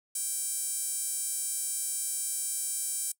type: tone with high-pass filter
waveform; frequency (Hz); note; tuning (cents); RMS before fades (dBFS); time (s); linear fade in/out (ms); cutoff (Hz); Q
sawtooth; 784; G5; 0; -33; 0.15-3.12; 5; 8600; 3.6
effects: noise-tail reverb RT60 0.1 s tail -21 dB re dry